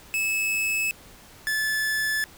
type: tone pair in turn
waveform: 45% pulse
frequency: 2599 / 1734.6 Hz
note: E7 / A6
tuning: -25 / -25 cents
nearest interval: perfect fifth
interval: 700 cents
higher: first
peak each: -23 dBFS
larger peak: neither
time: 0.14-0.91 / 1.47-2.24 s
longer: neither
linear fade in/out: 0 ms
effects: pink hiss -49 dBFS RMS until 2.37 s